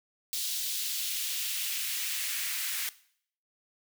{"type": "noise with high-pass filter sweep", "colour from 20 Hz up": "white", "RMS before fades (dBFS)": -33, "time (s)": [0.33, 2.89], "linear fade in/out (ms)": 0, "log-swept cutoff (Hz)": [3800, 1800], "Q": 1.5, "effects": ["noise-tail reverb RT60 0.6 s tail -18 dB re dry"]}